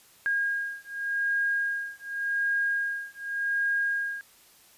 sine beating tone pair, 1626 / 1626.87 Hz, G#6 / G#6, -37 / -36 cents, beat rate 0.87 Hz, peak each -29 dBFS, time 0.26-4.21 s, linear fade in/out 0 ms, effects white hiss -57 dBFS RMS until 4.77 s + resampled to 32000 Hz

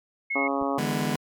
sine tone, 2173 Hz, C#7, 35 cents flat, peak -25 dBFS, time 0.3-0.48 s, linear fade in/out 10 ms
harmonic tone, 138.59 Hz, C#3, in tune, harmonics 2 / 3 / 4 / 5 / 6 / 7 / 8 / 9, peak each -28 / -33 / -31 / -32 / -33 / -36 / -32 / -37 dBFS, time 0.35-0.79 s, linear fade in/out 10 ms
clicks, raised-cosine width 2 ms, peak -28 dBFS, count 2, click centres 0.615 / 0.625 s
sawtooth chord, E dominant seventh, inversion third, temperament just, 148.33 / 164.81 / 206 / 247.2 Hz, D3 / E3 / G#3 / B3, +18 / 0 / -14 / +2 cents, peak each -26 / -29 / -25 / -25 dBFS, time 0.78-1.16 s, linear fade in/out 5 ms
effects MP3 96 kbps

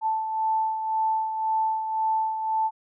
sine beating tone pair, 880 / 881.9 Hz, A5 / A5, 0 / +4 cents, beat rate 1.9 Hz, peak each -23 / -32 dBFS, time 0.01-2.71 s, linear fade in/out 50 ms, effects none

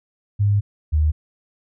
sine tone pair in turn, 102.2 / 76.56 Hz, G#2 / D#2, -27 / -27 cents, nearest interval perfect fourth, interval 500 cents, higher first, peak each -14 dBFS, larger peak neither, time 0.39-0.61 / 0.92-1.12 s, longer first, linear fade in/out 20 ms, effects none

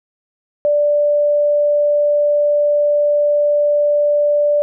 sine tone, 587 Hz, D5, 1 cent flat, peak -11 dBFS, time 0.65-4.62 s, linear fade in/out 0 ms, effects none

